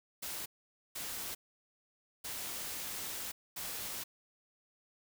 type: noise bursts at uneven times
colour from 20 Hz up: white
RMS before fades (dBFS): -41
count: 4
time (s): 0.22-0.46 / 0.95-1.35 / 2.24-3.32 / 3.56-4.04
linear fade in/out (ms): 10
effects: none